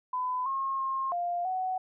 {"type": "tone with pitch steps", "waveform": "sine", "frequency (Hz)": [1006, 1078, 1069, 700, 746], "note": ["B5", "C#6", "C6", "F5", "F#5"], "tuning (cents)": [32, -49, 37, 4, 14], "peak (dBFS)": -28, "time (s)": [0.13, 1.78], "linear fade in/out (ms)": 5, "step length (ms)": 330, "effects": []}